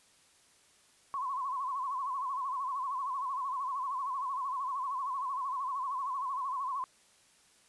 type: tone with vibrato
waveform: sine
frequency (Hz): 1061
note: C6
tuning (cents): +24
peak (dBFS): -32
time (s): 1.14-6.84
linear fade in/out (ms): 0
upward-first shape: sine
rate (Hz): 13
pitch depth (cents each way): 110
effects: white hiss -64 dBFS RMS until 7.68 s + resampled to 24000 Hz